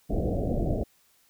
pink low-pass noise, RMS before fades -27 dBFS, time 0.09-0.84 s, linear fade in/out 20 ms, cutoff 710 Hz, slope 96 dB/octave, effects white hiss -64 dBFS RMS until 1.29 s

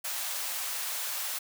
white high-pass noise, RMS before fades -34 dBFS, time 0.04-1.39 s, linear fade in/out 10 ms, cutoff 590 Hz, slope 24 dB/octave, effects none

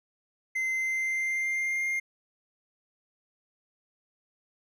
triangle tone with pitch glide, 2069 to 2116 Hz, C7 to C7, -20 to +19 cents, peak -25 dBFS, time 0.55-2 s, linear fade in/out 10 ms, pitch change +39 cents, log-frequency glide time 0.73-1.87 s, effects none

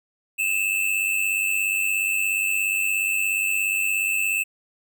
square tone pair together, 2599 / 2696 Hz, E7 / E7, -25 / +38 cents, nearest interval minor second, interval 63 cents, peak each -24 / -25 dBFS, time 0.38-4.44 s, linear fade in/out 20 ms, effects none

